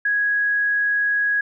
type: tone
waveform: sine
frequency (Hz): 1661.2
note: G#6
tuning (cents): 0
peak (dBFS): -17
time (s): 0.05-1.41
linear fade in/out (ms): 5
effects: none